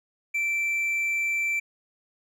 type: tone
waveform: triangle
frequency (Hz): 2338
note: D7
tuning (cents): -8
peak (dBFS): -22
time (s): 0.34-1.6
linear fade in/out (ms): 10
effects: none